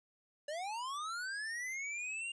square linear sweep, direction up, 569 to 2815 Hz, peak -39 dBFS, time 0.48-2.32 s, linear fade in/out 5 ms, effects resampled to 22050 Hz

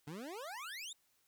25% pulse exponential sweep, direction up, 138.59 to 3813 Hz, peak -40 dBFS, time 0.07-0.93 s, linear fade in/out 5 ms, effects white hiss -75 dBFS RMS until 1.27 s

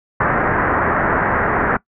white low-pass noise, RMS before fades -17 dBFS, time 0.2-1.77 s, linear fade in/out 5 ms, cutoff 1800 Hz, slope 48 dB/octave, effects noise-tail reverb RT60 0.1 s tail -21 dB re dry

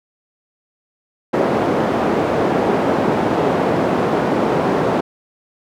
white band-pass noise, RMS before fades -17 dBFS, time 1.33-5.01 s, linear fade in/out 10 ms, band 180 to 580 Hz, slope 12 dB/octave, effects none

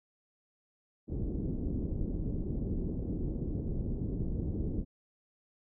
pink low-pass noise, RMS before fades -34 dBFS, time 1.07-4.85 s, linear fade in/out 50 ms, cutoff 370 Hz, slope 24 dB/octave, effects none

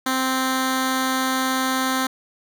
10% pulse tone with notch filter, 261.1 Hz, C4, 3 cents flat, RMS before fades -22 dBFS, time 0.06-2.07 s, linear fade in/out 5 ms, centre 600 Hz, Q 1.4, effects none

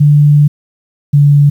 sine tone pair in turn, 146.83 / 144.14 Hz, D3 / D3, 0 / -32 cents, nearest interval unison, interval 32 cents, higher first, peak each -3 dBFS, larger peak neither, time 0-0.48 / 1.13-1.5 s, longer first, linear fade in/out 10 ms, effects 7-bit

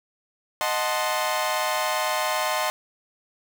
sawtooth chord, D# diminished seventh, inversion none, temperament equal, 622.3 / 740 / 880 / 1046.5 Hz, D#5 / F#5 / A5 / C6, 0 / 0 / 0 / 0 cents, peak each -24 / -26 / -26 / -24 dBFS, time 0.61-2.7 s, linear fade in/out 0 ms, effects 7-bit

